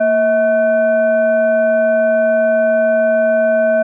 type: tone with frequency modulation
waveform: sine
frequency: 643 Hz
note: E5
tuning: 43 cents flat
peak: -10 dBFS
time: 0-3.83 s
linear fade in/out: 10 ms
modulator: 873 Hz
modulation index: 0.51
effects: none